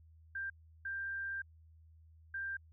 sine tone bursts at uneven times, 1584 Hz, G6, 18 cents sharp, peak -37 dBFS, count 3, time 0.35-0.5 / 0.85-1.42 / 2.34-2.57 s, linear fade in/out 5 ms, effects added 80 Hz sine -58 dBFS peak until 2.72 s

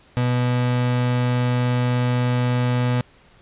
35% pulse tone, 123.47 Hz, B2, in tune, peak -16 dBFS, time 0.17-3.01 s, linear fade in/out 0 ms, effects pink hiss -53 dBFS RMS until 3.41 s + resampled to 8000 Hz

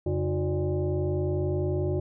sine tone with frequency modulation, 138.59 Hz, C#3, in tune, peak -24 dBFS, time 0.06-2 s, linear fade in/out 5 ms, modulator 226 Hz, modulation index 1.6, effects none

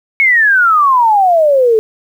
sine exponential sweep, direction down, 2225 to 427.7 Hz, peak -6 dBFS, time 0.2-1.79 s, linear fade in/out 0 ms, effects 7-bit

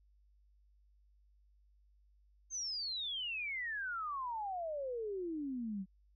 sine exponential sweep, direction down, 6420 to 183.4 Hz, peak -37 dBFS, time 2.5-5.86 s, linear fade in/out 50 ms, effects added 50 Hz sine -65 dBFS peak until 6.15 s

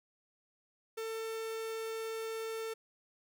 45% pulse tone, 447.2 Hz, A4, 28 cents sharp, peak -37 dBFS, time 0.97-2.74 s, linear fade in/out 10 ms, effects none

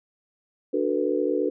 sine chord, B minor seventh, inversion first, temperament just, 296.3 / 370.4 / 444.5 / 493.9 Hz, D4 / F#4 / A4 / B4, +15 / +2 / +18 / 0 cents, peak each -27 dBFS, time 0.73-1.5 s, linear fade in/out 10 ms, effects none

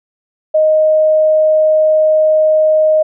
sine tone, 622.3 Hz, D#5, in tune, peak -7 dBFS, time 0.54-3.03 s, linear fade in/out 10 ms, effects none

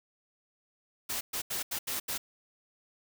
white noise bursts at uneven times, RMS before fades -34 dBFS, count 6, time 1.09-1.21 / 1.33-1.42 / 1.5-1.63 / 1.71-1.79 / 1.87-2 / 2.08-2.18 s, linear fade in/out 10 ms, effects none

